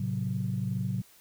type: chord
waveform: sine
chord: F# diminished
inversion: first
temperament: just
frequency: 111 / 133.2 / 185 Hz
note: A2 / C3 / F#3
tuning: +16 / +31 / 0 cents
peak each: -32 dBFS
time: 0-1.02 s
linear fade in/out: 5 ms
effects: tanh soft clip ceiling -19 dBFS + white hiss -58 dBFS RMS until 1.2 s